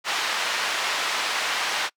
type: band-pass noise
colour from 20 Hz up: pink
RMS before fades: -26 dBFS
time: 0.04-1.9 s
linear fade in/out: 50 ms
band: 980 to 4800 Hz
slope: 12 dB/octave
effects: noise-tail reverb RT60 0.1 s tail -25 dB re dry